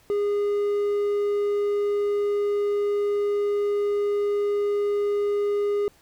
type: tone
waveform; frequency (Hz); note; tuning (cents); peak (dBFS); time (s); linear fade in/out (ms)
triangle; 409.6; G#4; -24; -19; 0.1-5.88; 0
effects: pink hiss -58 dBFS RMS until 6.01 s